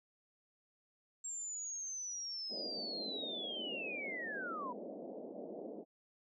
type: linear sweep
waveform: sine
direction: down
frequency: 7500 to 936 Hz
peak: -40 dBFS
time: 1.24-4.73 s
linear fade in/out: 10 ms
type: band-pass noise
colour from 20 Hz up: white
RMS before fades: -47 dBFS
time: 2.49-5.85 s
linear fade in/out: 50 ms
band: 200 to 650 Hz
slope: 48 dB/octave
effects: none

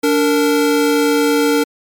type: tone pair together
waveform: square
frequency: 290 / 460.3 Hz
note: D4 / A#4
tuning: -22 / -22 cents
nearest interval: minor sixth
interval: 800 cents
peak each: -15 dBFS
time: 0.03-1.64 s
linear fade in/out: 10 ms
effects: MP3 96 kbps

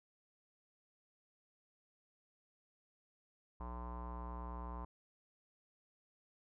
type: tone with low-pass filter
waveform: square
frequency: 60.3 Hz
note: B1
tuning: 41 cents flat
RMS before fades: -45 dBFS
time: 3.6-4.85 s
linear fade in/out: 5 ms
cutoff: 1000 Hz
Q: 7.8
effects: none

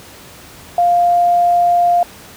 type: tone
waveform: sine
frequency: 700 Hz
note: F5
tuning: 4 cents sharp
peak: -9 dBFS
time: 0.78-2.03 s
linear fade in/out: 2 ms
effects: pink hiss -38 dBFS RMS until 2.36 s + high-pass 60 Hz 12 dB/octave

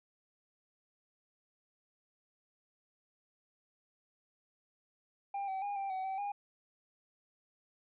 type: tone with pitch steps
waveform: triangle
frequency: 797 / 766 / 813 / 787 / 755 / 768 / 813 Hz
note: G5 / G5 / G#5 / G5 / F#5 / G5 / G#5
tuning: +28 / -40 / -37 / +7 / +35 / -36 / -37 cents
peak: -33 dBFS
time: 5.34-6.32 s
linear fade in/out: 5 ms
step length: 140 ms
effects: resampled to 8000 Hz

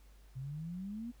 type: exponential sweep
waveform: sine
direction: up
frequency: 126.5 to 245.4 Hz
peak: -39 dBFS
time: 0.35-1.12 s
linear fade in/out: 20 ms
effects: added 50 Hz sine -56 dBFS peak until 1.2 s + pink hiss -68 dBFS RMS until 1.2 s

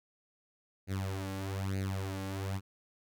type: tone with flanger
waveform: sawtooth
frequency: 96.5 Hz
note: G2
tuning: 27 cents flat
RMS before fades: -36 dBFS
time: 0.87-2.61 s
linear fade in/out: 50 ms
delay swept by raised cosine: 0.45 to 3.65 ms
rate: 1.1 Hz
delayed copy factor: +0.85
effects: none

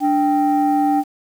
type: tone pair together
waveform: sine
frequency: 293.7 / 784.1 Hz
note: D4 / G5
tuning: 0 / 0 cents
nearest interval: octave + perfect fourth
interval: 1700 cents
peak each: -15 dBFS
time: 0-1.04 s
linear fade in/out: 50 ms
effects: tanh soft clip ceiling -9 dBFS + 7-bit

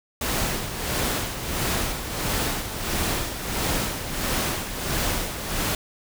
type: noise with tremolo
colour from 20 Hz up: pink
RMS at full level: -24 dBFS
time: 0.21-5.75 s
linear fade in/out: 2 ms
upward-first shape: sine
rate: 1.5 Hz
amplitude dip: 60%
effects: none

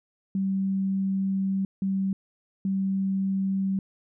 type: tone bursts at uneven times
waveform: sine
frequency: 193.1 Hz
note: G3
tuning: 26 cents flat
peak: -23 dBFS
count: 3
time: 0.35-1.65 / 1.82-2.13 / 2.65-3.79 s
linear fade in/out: 2 ms
effects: none

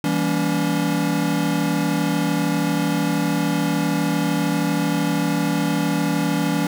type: chord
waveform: square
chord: E diminished seventh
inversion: none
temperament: just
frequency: 164.81 / 197.78 / 237.3 / 284.8 Hz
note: E3 / G3 / Bb3 / Db4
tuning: 0 / +16 / +31 / +47 cents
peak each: -24 / -26 / -29 / -23 dBFS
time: 0.04-6.67 s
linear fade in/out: 2 ms
effects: none

